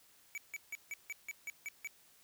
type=tone bursts; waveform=square; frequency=2287 Hz; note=D7; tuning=47 cents flat; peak=-40 dBFS; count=9; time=0.35-1.873 s; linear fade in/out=0 ms; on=27 ms; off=160 ms; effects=white hiss -65 dBFS RMS until 2.23 s